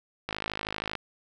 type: click train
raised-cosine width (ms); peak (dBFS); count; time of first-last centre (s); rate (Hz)
0.3; -15; 36; 0.29-0.953; 52.8
effects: none